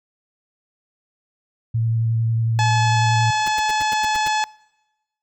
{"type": "tone with vibrato", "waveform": "sine", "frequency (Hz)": 113.8, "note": "A#2", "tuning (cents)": -41, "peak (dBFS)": -17, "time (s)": [1.74, 3.31], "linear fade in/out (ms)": 10, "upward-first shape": "square", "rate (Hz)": 11, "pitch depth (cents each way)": 14}
{"type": "harmonic tone", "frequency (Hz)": 858, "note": "A5", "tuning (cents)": -44, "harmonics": [1, 2, 3, 4, 5, 6, 7, 8, 9], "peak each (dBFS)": [-19, -25, -29, -31, -33, -35, -36, -37, -38], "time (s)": [2.59, 4.44], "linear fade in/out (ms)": 0}
{"type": "noise bursts", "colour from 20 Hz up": "pink", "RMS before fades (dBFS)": -32, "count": 8, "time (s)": [3.46, 4.281], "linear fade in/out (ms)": 5, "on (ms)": 23, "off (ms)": 91}
{"effects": ["noise-tail reverb RT60 1.0 s tail -24 dB re dry"]}